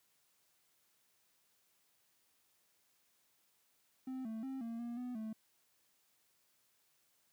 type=tone with pitch steps; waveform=triangle; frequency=260.1 / 222.2 / 266 / 230.2 / 236.9 / 248 / 219.2 Hz; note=C4 / A3 / C4 / A#3 / A#3 / B3 / A3; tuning=-10 / +17 / +29 / -22 / +28 / +7 / -6 cents; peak=-38 dBFS; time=4.07-5.33 s; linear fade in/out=5 ms; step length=180 ms; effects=white hiss -75 dBFS RMS until 7.32 s + high-pass 80 Hz 12 dB/octave